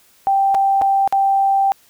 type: tone with dropouts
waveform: sine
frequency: 784 Hz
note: G5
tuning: in tune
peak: -12 dBFS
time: 0.27-1.72 s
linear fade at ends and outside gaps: 0 ms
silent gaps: 0.545-0.549 / 0.814-0.819 / 1.076-1.125 s
effects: white hiss -53 dBFS RMS until 1.89 s